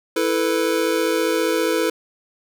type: chord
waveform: square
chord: E suspended fourth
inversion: none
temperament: just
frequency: 329.6 / 439.5 / 494.4 Hz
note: E4 / A4 / B4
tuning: 0 / -2 / +2 cents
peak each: -23 dBFS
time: 0.16-1.9 s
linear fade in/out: 5 ms
effects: none